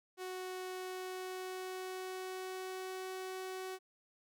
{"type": "tone with pitch glide", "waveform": "sawtooth", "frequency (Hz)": [370, 374.7], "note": ["F#4", "F#4"], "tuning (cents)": [0, 22], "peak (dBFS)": -37, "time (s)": [0.17, 3.79], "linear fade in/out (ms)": 50, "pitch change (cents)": 22, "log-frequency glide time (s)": [0.71, 3.04], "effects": []}